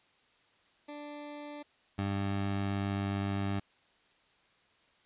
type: tone pair in turn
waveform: 20% pulse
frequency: 293.7 / 99.15 Hz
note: D4 / G2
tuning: 0 / +20 cents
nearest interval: octave + perfect fifth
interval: 1880 cents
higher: first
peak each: -37 / -26 dBFS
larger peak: second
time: 0.88-1.63 / 1.98-3.6 s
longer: second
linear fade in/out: 10 ms
effects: white hiss -67 dBFS RMS until 5.05 s + resampled to 8000 Hz